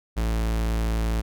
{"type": "tone", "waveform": "45% pulse", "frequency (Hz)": 55.5, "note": "A1", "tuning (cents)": 16, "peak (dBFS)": -22, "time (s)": [0.16, 1.22], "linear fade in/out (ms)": 20, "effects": []}